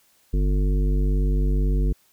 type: harmonic tone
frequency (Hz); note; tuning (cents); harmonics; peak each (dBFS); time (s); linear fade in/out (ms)
49; G1; 0; 1 / 3 / 5 / 7 / 9; -18 / -28 / -32 / -35 / -37; 0.33-1.93; 10
effects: white hiss -61 dBFS RMS until 2.12 s